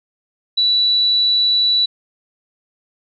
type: tone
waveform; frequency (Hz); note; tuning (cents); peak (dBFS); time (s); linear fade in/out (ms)
sine; 3946; B7; -2; -12; 0.57-1.86; 10
effects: none